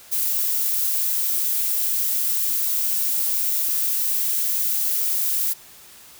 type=noise; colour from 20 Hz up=violet; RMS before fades=-22 dBFS; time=0.11-5.54 s; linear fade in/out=20 ms; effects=white hiss -46 dBFS RMS until 6.19 s